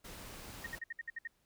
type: noise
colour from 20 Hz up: pink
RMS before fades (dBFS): -49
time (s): 0.04-0.79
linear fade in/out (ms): 10
type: tone bursts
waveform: sine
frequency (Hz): 1858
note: A#6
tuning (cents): -6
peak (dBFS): -38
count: 8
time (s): 0.64-1.275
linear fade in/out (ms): 5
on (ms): 26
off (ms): 61
effects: pink hiss -75 dBFS RMS until 1.45 s